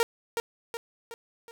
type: tone with echo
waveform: sawtooth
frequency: 463.9 Hz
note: A#4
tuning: 8 cents flat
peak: -17 dBFS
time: 0-0.03 s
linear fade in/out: 0 ms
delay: 370 ms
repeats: 4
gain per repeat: -6 dB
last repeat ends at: 1.51 s
effects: none